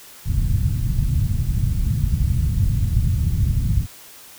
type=low-pass noise; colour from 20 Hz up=white; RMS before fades=-19 dBFS; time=0.25-3.87 s; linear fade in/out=50 ms; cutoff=130 Hz; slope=24 dB/octave; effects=white hiss -43 dBFS RMS until 4.38 s